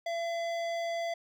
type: tone with hard clipping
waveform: triangle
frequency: 676 Hz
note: E5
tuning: 43 cents sharp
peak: -33 dBFS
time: 0.06-1.14 s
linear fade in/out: 5 ms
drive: 18 dB
effects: none